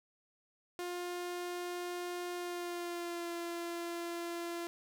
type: tone with pitch glide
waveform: sawtooth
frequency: 353.8 to 342.1 Hz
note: F4 to F4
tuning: +23 to -36 cents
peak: -34 dBFS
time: 0.79-4.67 s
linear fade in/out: 0 ms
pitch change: -59 cents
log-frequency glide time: 2.35-3.32 s
effects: none